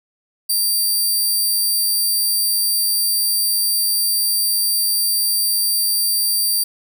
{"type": "tone", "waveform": "10% pulse", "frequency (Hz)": 4699, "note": "D8", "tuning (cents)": 0, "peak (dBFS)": -9, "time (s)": [0.49, 6.64], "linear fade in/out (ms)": 10, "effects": []}